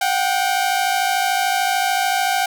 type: tone pair together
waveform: sawtooth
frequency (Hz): 725.5 / 779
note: F#5 / G5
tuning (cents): -34 / -11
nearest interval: minor second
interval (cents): 123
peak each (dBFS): -17 / -15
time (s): 0.01-2.46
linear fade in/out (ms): 5
effects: none